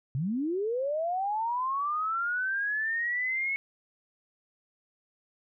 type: linear sweep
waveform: sine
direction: up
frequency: 121.2 to 2204 Hz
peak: -27 dBFS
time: 0.15-3.56 s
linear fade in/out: 0 ms
effects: none